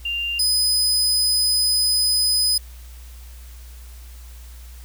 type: tone pair in turn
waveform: sine / sawtooth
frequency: 2790 / 5010 Hz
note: F7 / D#8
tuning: -2 / +11 cents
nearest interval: minor seventh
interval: 1013 cents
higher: second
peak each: -22 / -14 dBFS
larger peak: second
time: 0.05-0.39 / 0.39-2.58 s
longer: second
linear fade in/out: 5 ms
effects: added 60 Hz sine -37 dBFS peak until 4.84 s + white hiss -49 dBFS RMS until 4.84 s